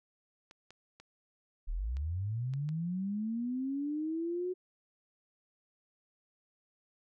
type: clicks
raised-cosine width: 0.2 ms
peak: -35 dBFS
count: 6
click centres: 0.511 / 0.706 / 1 / 1.969 / 2.537 / 2.69 s
type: linear sweep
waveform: sine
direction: up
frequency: 32.7 to 370 Hz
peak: -32 dBFS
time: 1.67-4.54 s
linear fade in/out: 20 ms
effects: none